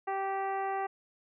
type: harmonic tone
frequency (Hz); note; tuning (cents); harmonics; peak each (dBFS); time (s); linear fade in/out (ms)
389.3; G4; -12; 1 / 2 / 3 / 4 / 5 / 6 / 7; -37 / -32 / -40 / -46 / -44 / -54 / -54; 0.07-0.87; 10
effects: none